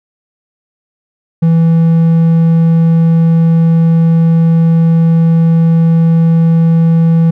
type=tone; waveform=triangle; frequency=164.81 Hz; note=E3; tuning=in tune; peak=-3 dBFS; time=1.42-7.31 s; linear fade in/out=10 ms; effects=none